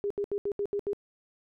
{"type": "tone bursts", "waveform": "sine", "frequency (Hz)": 405.7, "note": "G#4", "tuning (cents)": -41, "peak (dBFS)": -27, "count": 7, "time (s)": [0.04, 0.932], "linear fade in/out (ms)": 0, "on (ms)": 64, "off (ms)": 74, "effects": []}